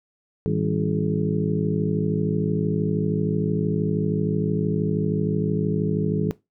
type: harmonic tone with a mistuned harmonic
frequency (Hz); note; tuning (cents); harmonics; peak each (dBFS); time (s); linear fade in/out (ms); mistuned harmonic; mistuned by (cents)
53; G#1; +36; 2 / 3 / 4 / 5 / 6 / 7 / 8; -30 / -24 / -27 / -33 / -31 / -34 / -27; 0.46-6.31; 0; 4; -110
effects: noise-tail reverb RT60 0.2 s tail -18 dB re dry